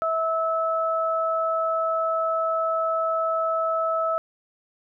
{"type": "tone pair together", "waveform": "sine", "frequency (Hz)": [650, 1301.7], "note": ["E5", "E6"], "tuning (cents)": [-24, -22], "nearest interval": "octave", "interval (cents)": 1202, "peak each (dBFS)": -24, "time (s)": [0.02, 4.18], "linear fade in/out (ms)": 0, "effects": []}